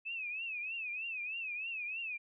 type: tone with vibrato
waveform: sine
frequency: 2573 Hz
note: E7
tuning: 43 cents flat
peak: -37 dBFS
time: 0.05-2.18 s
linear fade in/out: 20 ms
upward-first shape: triangle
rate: 3.2 Hz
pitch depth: 150 cents each way
effects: none